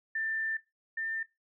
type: tone pair in turn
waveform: sine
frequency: 1782 / 1796.5 Hz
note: A6 / A6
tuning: +22 / +36 cents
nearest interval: unison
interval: 14 cents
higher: second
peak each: -30 / -32 dBFS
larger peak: first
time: 0.15-0.57 / 0.97-1.23 s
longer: first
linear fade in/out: 5 ms
effects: noise-tail reverb RT60 0.2 s tail -18 dB re dry